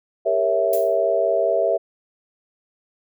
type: chord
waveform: sine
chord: G diminished seventh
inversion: none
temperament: equal with one note detuned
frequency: 398.2 / 466.2 / 554.4 / 659.3 Hz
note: G4 / Bb4 / Db5 / Fb5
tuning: +27 / 0 / 0 / 0 cents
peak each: -25 / -24 / -23 / -19 dBFS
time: 0.25-1.78 s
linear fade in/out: 20 ms
type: noise with exponential decay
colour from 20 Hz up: violet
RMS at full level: -27 dBFS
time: 0.73-0.98 s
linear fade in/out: 1 ms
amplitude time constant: 53 ms
effects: none